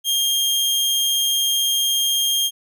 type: tone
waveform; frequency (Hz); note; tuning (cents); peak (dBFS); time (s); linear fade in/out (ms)
sawtooth; 3217; G7; +44; -14; 0.04-2.51; 50
effects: none